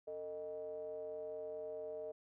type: ring-modulated tone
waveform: triangle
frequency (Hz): 85.3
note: F2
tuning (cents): -40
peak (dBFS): -37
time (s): 0.07-2.12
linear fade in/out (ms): 10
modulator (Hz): 534
effects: none